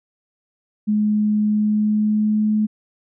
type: tone with pitch glide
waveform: sine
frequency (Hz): 211.1 to 213.7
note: G#3 to G#3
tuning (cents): +29 to +50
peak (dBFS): -15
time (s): 0.87-2.67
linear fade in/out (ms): 20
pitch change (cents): +21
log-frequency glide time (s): 1.47-2.53
effects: none